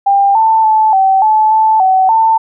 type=tone with pitch steps; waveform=sine; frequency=796 / 888 / 871 / 769 / 866 / 876 / 756 / 893 Hz; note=G5 / A5 / A5 / G5 / A5 / A5 / F#5 / A5; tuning=+26 / +16 / -18 / -33 / -28 / -8 / +37 / +25 cents; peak=-6 dBFS; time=0.06-2.38 s; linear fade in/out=10 ms; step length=290 ms; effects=none